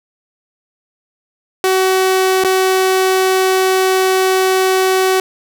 sawtooth tone with dropouts, 376.8 Hz, F#4, 32 cents sharp, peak -7 dBFS, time 1.64-5.2 s, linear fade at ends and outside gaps 1 ms, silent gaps 2.438-2.446 s, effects none

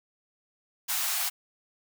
white high-pass noise, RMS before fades -29 dBFS, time 0.88-1.3 s, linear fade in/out 20 ms, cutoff 670 Hz, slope 96 dB/octave, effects none

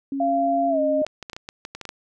sine tone, 275.2 Hz, C#4, 12 cents flat, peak -24 dBFS, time 0.12-1.02 s, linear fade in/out 2 ms
sine tone with pitch glide, 688 to 612.9 Hz, F5 to D#5, -26 to -26 cents, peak -19 dBFS, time 0.2-1.05 s, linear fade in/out 5 ms, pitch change -200 cents, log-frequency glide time 0.69-0.8 s
clicks, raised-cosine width 0.2 ms, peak -17 dBFS, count 11, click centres 1.066 / 1.227 / 1.298 / 1.332 / 1.365 / 1.489 / 1.651 / 1.75 / 1.813 / 1.853 / 1.891 s
effects none

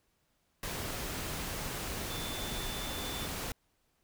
sine tone in noise, 3520 Hz, A7, in tune, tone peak -43 dBFS, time 2.1-3.26 s, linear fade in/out 2 ms, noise pink, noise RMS -38 dBFS, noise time 0.63-3.52 s, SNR -8 dB, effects pink hiss -75 dBFS RMS until 4.03 s

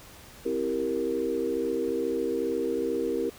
sine chord, C dominant seventh, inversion none, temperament equal, 261.6 / 329.6 / 392 / 466.2 Hz, C4 / E4 / G4 / Bb4, 0 / 0 / 0 / 0 cents, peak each -34 / -32 / -31 / -29 dBFS, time 0.45-3.3 s, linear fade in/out 10 ms, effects pink hiss -49 dBFS RMS until 3.38 s

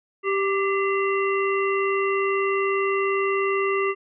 harmonic tone with a mistuned harmonic, 391.6 Hz, G4, 2 cents flat, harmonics 1 / 3 / 5 / 7, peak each -22 / -26 / -29 / -32 dBFS, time 0.23-3.95 s, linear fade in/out 50 ms, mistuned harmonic 5, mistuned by +63 cents, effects none

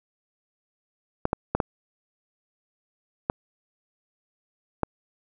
clicks, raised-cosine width 1 ms, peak -8 dBFS, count 6, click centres 1.254 / 1.331 / 1.55 / 1.602 / 3.299 / 4.833 s, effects none

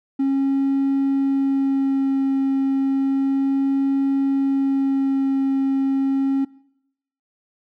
triangle tone with vibrato, 272 Hz, C#4, 33 cents flat, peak -14 dBFS, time 0.19-6.45 s, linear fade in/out 10 ms, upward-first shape sine, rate 0.32 Hz, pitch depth 10 cents each way, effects noise-tail reverb RT60 0.8 s tail -24 dB re dry + tanh soft clip ceiling -11 dBFS

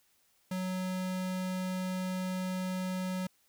square tone, 185 Hz, F#3, in tune, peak -33 dBFS, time 0.51-3.27 s, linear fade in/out 5 ms, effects white hiss -70 dBFS RMS until 3.48 s

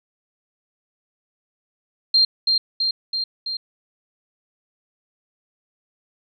sine tone with echo, 4186 Hz, C8, in tune, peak -12 dBFS, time 2.14-2.25 s, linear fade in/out 5 ms, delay 330 ms, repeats 4, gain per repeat -3 dB, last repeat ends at 3.57 s, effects none

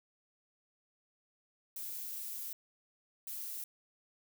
violet noise bursts at uneven times, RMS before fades -42 dBFS, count 2, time 1.76-2.53 / 3.27-3.64 s, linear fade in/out 2 ms, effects none

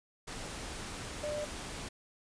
sine tone in noise, 596 Hz, D5, 25 cents sharp, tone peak -34 dBFS, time 1.23-1.45 s, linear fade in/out 10 ms, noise pink, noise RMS -42 dBFS, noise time 0.27-1.89 s, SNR +5 dB, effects resampled to 22050 Hz

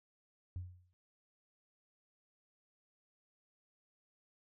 sine tone with exponential decay, 90 Hz, F#2, 47 cents flat, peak -36 dBFS, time 0.56-0.93 s, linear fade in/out 0 ms, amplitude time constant 79 ms, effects noise-tail reverb RT60 0.2 s tail -20 dB re dry + tanh soft clip ceiling -35 dBFS

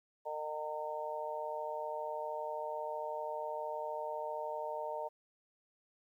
harmonic tone, 152.6 Hz, D#3, 33 cents flat, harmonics 3 / 4 / 5 / 6, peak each -45 / -40 / -47 / -41 dBFS, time 0.25-5.09 s, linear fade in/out 20 ms, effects 12-bit

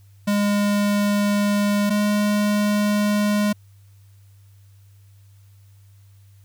square tone pair in turn, 204.6 / 207.3 Hz, G#3 / G#3, -26 / -3 cents, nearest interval unison, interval 23 cents, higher second, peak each -18 dBFS, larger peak neither, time 0.27-1.9 / 1.9-3.53 s, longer neither, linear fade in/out 10 ms, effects added 99 Hz sine -47 dBFS peak until 6.44 s + white hiss -63 dBFS RMS until 6.44 s

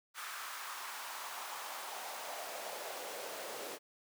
pink noise with high-pass filter sweep, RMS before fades -44 dBFS, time 0.14-3.79 s, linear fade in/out 50 ms, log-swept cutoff 1300 to 460 Hz, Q 2.4, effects none

